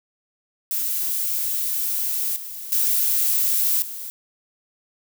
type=noise with level steps; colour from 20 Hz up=violet; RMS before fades=-24 / -34 / -20 / -33 dBFS; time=0.71-4.1 s; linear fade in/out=0 ms; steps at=2.36 / 2.72 / 3.82 s; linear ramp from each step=2 ms; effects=none